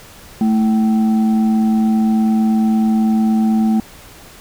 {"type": "tone with frequency modulation", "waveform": "sine", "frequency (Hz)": 220, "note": "A3", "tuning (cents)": 0, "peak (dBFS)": -11, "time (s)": [0.41, 3.8], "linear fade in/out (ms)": 2, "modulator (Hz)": 549, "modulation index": 0.35, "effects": ["pink hiss -40 dBFS RMS until 4.4 s"]}